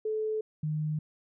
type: tone pair in turn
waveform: sine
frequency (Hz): 433.5 / 153.27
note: A4 / D#3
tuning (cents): -26 / -26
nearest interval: octave + tritone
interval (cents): 1800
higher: first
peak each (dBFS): -28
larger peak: neither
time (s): 0.05-0.41 / 0.63-0.99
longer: neither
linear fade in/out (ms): 5
effects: none